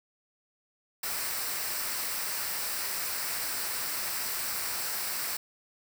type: noise with comb filter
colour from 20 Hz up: white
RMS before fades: -33 dBFS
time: 1.03-5.37 s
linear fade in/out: 5 ms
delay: 0.3 ms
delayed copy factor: -0.5
effects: none